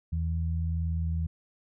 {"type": "tone pair together", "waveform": "sine", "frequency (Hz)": [81.18, 162.8], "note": ["E2", "E3"], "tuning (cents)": [-26, -21], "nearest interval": "octave", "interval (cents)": 1205, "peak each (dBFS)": [-27, -34], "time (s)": [0.12, 1.27], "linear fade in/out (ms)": 10, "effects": []}